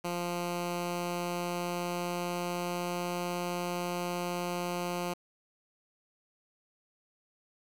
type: tone with pitch glide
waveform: 10% pulse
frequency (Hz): 174.61 to 176.23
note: F3 to F3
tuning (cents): 0 to +16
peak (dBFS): -24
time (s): 0.04-5.14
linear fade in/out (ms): 10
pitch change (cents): +16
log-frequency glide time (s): 0.26-3.24
effects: 9-bit